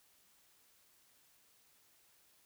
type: silence
effects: white hiss -69 dBFS RMS until 2.45 s